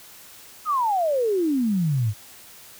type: exponential sweep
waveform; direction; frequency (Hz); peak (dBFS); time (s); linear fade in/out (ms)
sine; down; 1300 to 99.2; -19; 0.65-2.14; 50
effects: white hiss -46 dBFS RMS until 2.79 s